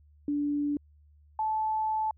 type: tone pair in turn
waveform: sine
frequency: 290.5 / 870.5 Hz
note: D4 / A5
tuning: -19 / -19 cents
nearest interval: octave + perfect fifth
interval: 1900 cents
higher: second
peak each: -26 dBFS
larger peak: neither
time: 0.28-0.77 / 1.39-2.11 s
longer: second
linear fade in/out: 2 ms
effects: added 74 Hz sine -56 dBFS peak until 2.17 s